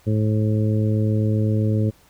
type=harmonic tone; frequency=107.7 Hz; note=A2; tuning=37 cents flat; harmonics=1 / 2 / 3 / 4 / 5; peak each=-18 / -24 / -28 / -30 / -32 dBFS; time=0.06-1.91 s; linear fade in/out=20 ms; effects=pink hiss -55 dBFS RMS until 2.09 s